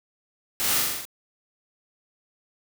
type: noise with echo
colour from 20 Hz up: white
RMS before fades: -26 dBFS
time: 0.6-0.8 s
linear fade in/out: 0 ms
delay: 42 ms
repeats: 6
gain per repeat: -2 dB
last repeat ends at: 1.052 s
effects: none